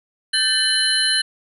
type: tone cluster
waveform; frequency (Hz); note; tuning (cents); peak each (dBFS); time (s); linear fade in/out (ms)
sine; 1556 / 1771 / 2997 / 4129 / 10330; G6 / A6 / F#7 / C8 / E9; -13 / +11 / +22 / -24 / -36; -25 / -25 / -21 / -19 / -27; 0.33-1.22; 10
effects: none